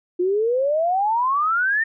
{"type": "exponential sweep", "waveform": "sine", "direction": "up", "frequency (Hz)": [348.5, 1844], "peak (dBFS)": -17, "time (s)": [0.19, 1.84], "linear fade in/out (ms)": 10, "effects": []}